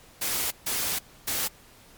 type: noise bursts at uneven times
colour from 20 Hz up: white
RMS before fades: -28 dBFS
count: 3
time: 0.21-0.51 / 0.66-0.99 / 1.27-1.48 s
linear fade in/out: 10 ms
effects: pink hiss -53 dBFS RMS until 1.97 s + MP3 96 kbps